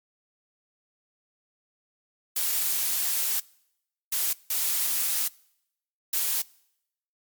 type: noise bursts at uneven times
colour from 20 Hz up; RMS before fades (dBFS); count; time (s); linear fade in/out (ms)
blue; -26; 4; 2.36-3.4 / 4.12-4.33 / 4.5-5.28 / 6.13-6.42; 5
effects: noise-tail reverb RT60 0.8 s tail -24 dB re dry + MP3 96 kbps